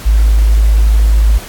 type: tone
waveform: sine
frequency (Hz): 53.2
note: G#1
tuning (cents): +42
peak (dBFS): -5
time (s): 0.05-1.39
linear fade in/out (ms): 20
effects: pink hiss -30 dBFS RMS until 1.48 s + AAC 64 kbps